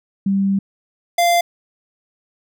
sine / square tone pair in turn, 196 / 692.6 Hz, G3 / F5, 0 / -15 cents, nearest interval octave + minor seventh, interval 2185 cents, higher second, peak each -14 / -13 dBFS, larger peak second, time 0.26-0.59 / 1.18-1.41 s, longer first, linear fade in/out 5 ms, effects none

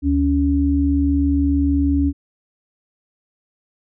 sine tone pair together, 74.37 / 280.8 Hz, D2 / C#4, +22 / +22 cents, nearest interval octave + major seventh, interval 2300 cents, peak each -18 / -16 dBFS, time 0.02-2.13 s, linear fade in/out 50 ms, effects none

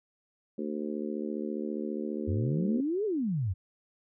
harmonic tone, 74.8 Hz, D2, 32 cents sharp, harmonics 3 / 4 / 5 / 6 / 7, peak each -35 / -37 / -37 / -42 / -43 dBFS, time 0.58-2.81 s, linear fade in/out 5 ms
sine exponential two-way sweep, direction up then down, 84.9 to 445.6 to 84.9 Hz, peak -27 dBFS, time 2.27-3.54 s, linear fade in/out 20 ms, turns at 3.05 s
effects none

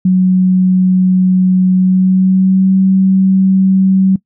sine tone with pitch glide, 185 to 190.42 Hz, F#3 to G3, 0 to -50 cents, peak -6 dBFS, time 0.05-4.16 s, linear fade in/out 5 ms, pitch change +50 cents, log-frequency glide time 1.74-2.76 s, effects noise-tail reverb RT60 0.1 s tail -21 dB re dry

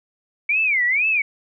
sine tone with vibrato, 2254 Hz, C#7, 28 cents sharp, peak -16 dBFS, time 0.49-1.22 s, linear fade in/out 5 ms, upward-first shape sine, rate 2.1 Hz, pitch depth 270 cents each way, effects none

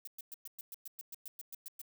violet noise bursts, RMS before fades -45 dBFS, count 14, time 0.05-1.816 s, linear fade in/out 2 ms, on 24 ms, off 110 ms, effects none

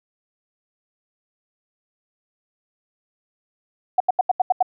sine tone bursts, 740 Hz, F#5, in tune, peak -12 dBFS, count 7, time 3.98-4.627 s, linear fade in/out 5 ms, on 23 ms, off 81 ms, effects none

